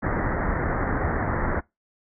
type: low-pass noise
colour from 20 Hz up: pink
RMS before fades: -25 dBFS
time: 0.02-1.61 s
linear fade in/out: 20 ms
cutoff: 2000 Hz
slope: 96 dB/octave
effects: noise-tail reverb RT60 0.2 s tail -23 dB re dry